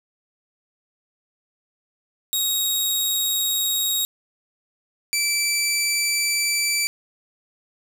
15% pulse tone pair in turn, 3776 / 2326 Hz, A#7 / D7, +22 / -17 cents, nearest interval minor sixth, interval 839 cents, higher first, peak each -13 dBFS, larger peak neither, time 2.33-4.05 / 5.13-6.87 s, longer second, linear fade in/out 0 ms, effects 7-bit

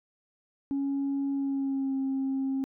sine tone with pitch glide, 277.2 to 268.4 Hz, C#4 to C4, 0 to +44 cents, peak -25 dBFS, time 0.71-2.64 s, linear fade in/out 0 ms, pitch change -56 cents, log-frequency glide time 1.32-1.96 s, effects tanh soft clip ceiling -24 dBFS

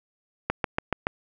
click train, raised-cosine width 0.5 ms, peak -8 dBFS, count 5, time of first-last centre 0.5-1.069 s, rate 7.03 Hz, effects none

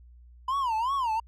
triangle tone with vibrato, 987.8 Hz, B5, in tune, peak -23 dBFS, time 0.48-1.2 s, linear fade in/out 5 ms, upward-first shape sine, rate 2.7 Hz, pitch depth 220 cents each way, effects added 60 Hz sine -49 dBFS peak until 1.27 s

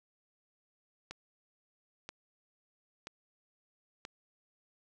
click train, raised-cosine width 0.2 ms, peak -25 dBFS, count 4, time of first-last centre 1.11-4.051 s, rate 1.02 Hz, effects none

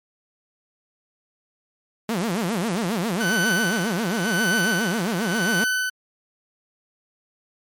sawtooth tone with vibrato, 199.1 Hz, G3, 27 cents sharp, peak -18 dBFS, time 2.09-5.64 s, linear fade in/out 2 ms, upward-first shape sine, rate 7.4 Hz, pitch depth 300 cents each way
40% pulse tone with tremolo, 1507 Hz, F#6, 31 cents sharp, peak -19 dBFS, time 3.2-5.9 s, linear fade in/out 10 ms, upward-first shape sine, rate 0.92 Hz, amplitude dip 85%
effects MP3 64 kbps

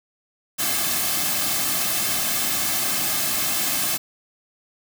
white noise with comb filter, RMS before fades -23 dBFS, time 0.58-3.98 s, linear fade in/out 20 ms, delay 2.1 ms, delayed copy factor -0.65, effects none

